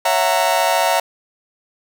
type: chord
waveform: 40% pulse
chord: F# dominant seventh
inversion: second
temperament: just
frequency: 555 / 666 / 740 / 925 Hz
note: C#5 / E5 / F#5 / A#5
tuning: +2 / +18 / 0 / -14 cents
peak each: -22 / -18 / -20 / -18 dBFS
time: 0.05-1 s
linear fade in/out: 5 ms
effects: none